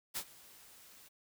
white noise with ADSR envelope, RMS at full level -37 dBFS, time 0.14-1.09 s, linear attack 28 ms, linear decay 70 ms, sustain -21 dB, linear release 17 ms, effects none

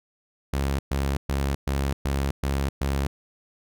sawtooth tone bursts, 68.9 Hz, C#2, 10 cents flat, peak -19 dBFS, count 7, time 0.53-3.07 s, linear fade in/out 5 ms, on 260 ms, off 120 ms, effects none

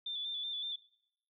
sine tone with vibrato, 3520 Hz, A7, in tune, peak -36 dBFS, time 0.06-0.76 s, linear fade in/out 5 ms, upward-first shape square, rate 5.3 Hz, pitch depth 31 cents each way, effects noise-tail reverb RT60 0.7 s tail -19 dB re dry

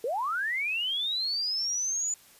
sine linear sweep, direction up, 429.4 to 7040 Hz, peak -27 dBFS, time 0.04-2.14 s, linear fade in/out 2 ms, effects white hiss -56 dBFS RMS until 2.39 s + resampled to 32000 Hz

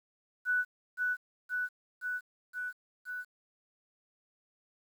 sine tone with echo, 1485 Hz, F#6, 6 cents sharp, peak -26 dBFS, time 0.45-0.65 s, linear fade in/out 50 ms, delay 520 ms, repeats 5, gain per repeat -2 dB, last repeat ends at 3.25 s, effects 10-bit

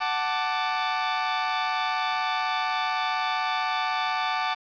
sawtooth chord, D major, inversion first, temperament equal with one note detuned, 744.3 / 880 / 1174.7 Hz, F#5 / A5 / D6, +10 / 0 / 0 cents, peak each -25 dBFS, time 0-4.55 s, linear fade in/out 20 ms, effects resampled to 11025 Hz + 8-bit

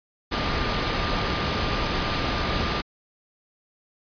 sine tone in noise, 1200 Hz, D6, 37 cents sharp, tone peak -34 dBFS, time 0.31-2.82 s, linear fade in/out 20 ms, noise pink, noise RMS -25 dBFS, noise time 0.31-2.82 s, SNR -12 dB, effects resampled to 11025 Hz

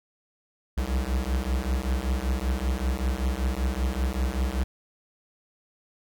square beating tone pair, 61.5 / 66.7 Hz, B1 / C2, -7 / +34 cents, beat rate 5.2 Hz, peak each -28 dBFS, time 0.77-4.64 s, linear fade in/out 10 ms, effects none

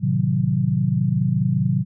sine chord, A diminished seventh, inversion none, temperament equal with one note detuned, 110.38 / 130.81 / 155.56 / 185 Hz, A2 / C3 / Eb3 / Gb3, +6 / 0 / 0 / 0 cents, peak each -25 / -21 / -23 / -22 dBFS, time 0-1.85 s, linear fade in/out 50 ms, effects none

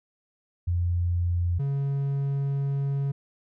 sine / triangle tone pair in turn, 87.31 / 139.11 Hz, F2 / C#3, 0 / +6 cents, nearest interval minor sixth, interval 806 cents, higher second, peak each -22 dBFS, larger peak neither, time 0.67-1.59 / 1.59-3.12 s, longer second, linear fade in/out 10 ms, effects none

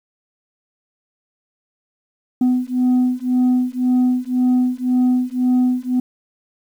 sine beating tone pair, 250.2 / 252.1 Hz, B3 / B3, +23 / +36 cents, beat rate 1.9 Hz, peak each -15 dBFS, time 2.41-6 s, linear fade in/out 5 ms, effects tanh soft clip ceiling -11 dBFS + 8-bit

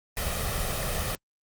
pink noise with comb filter, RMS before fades -29 dBFS, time 0.17-1.15 s, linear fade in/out 0 ms, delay 1.6 ms, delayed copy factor +0.7, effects Opus 24 kbps

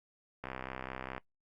click train, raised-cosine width 0.5 ms, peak -24 dBFS, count 49, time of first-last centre 0.44-1.18 s, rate 64.9 Hz, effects noise-tail reverb RT60 0.1 s tail -21 dB re dry + Opus 48 kbps

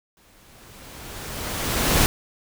pink noise with exponential growth, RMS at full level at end -17 dBFS, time 0.17-2.06 s, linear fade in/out 0 ms, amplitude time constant 410 ms, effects none

